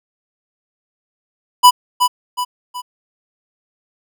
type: tone with echo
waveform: square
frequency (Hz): 990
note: B5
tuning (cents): +4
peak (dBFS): -4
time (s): 1.63-1.71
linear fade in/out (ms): 20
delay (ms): 370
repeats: 3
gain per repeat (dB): -7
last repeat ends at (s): 2.82
effects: none